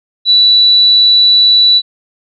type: tone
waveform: sine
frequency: 3951 Hz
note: B7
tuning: in tune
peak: -4 dBFS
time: 0.25-1.82 s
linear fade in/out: 50 ms
effects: none